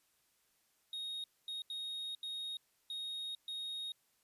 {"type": "tone bursts at uneven times", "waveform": "triangle", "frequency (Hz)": 3736, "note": "A#7", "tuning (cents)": 3, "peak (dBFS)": -38, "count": 6, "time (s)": [[0.93, 1.24], [1.48, 1.62], [1.7, 2.15], [2.23, 2.57], [2.9, 3.35], [3.48, 3.92]], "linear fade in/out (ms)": 2, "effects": ["white hiss -75 dBFS RMS until 4.23 s", "resampled to 32000 Hz"]}